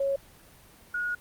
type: tone pair in turn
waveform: sine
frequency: 551 / 1447.8 Hz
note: C#5 / F#6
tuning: -11 / -38 cents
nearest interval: octave + perfect fourth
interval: 1673 cents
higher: second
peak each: -24 / -27 dBFS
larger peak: first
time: 0-0.16 / 0.94-1.15 s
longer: second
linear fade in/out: 5 ms
effects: pink hiss -54 dBFS RMS until 1.2 s + Opus 24 kbps